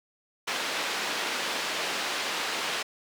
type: band-pass noise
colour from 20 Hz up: white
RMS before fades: -31 dBFS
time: 0.47-2.83 s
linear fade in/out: 10 ms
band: 300 to 3600 Hz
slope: 12 dB/octave
effects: none